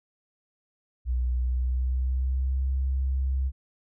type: tone with pitch glide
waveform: sine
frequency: 61.74 to 66.17 Hz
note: B1 to C2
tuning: 0 to +20 cents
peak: -23 dBFS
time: 1.05-3.52 s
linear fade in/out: 50 ms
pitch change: +120 cents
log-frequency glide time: 1.33-2.67 s
effects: none